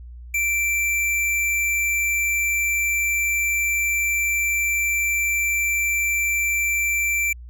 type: tone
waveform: square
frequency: 2344 Hz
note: D7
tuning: 4 cents flat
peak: -20 dBFS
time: 0.34-7.33 s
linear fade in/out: 5 ms
effects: added 60 Hz sine -36 dBFS peak until 7.49 s